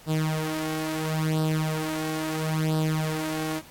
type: tone with flanger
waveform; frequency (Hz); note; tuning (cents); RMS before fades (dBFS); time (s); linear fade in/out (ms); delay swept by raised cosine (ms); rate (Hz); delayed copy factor
sawtooth; 156.9; D#3; +15; -27; 0.06-3.62; 50; 0.22 to 3.72; 0.74; +0.7
effects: pink hiss -50 dBFS RMS until 3.7 s + AAC 64 kbps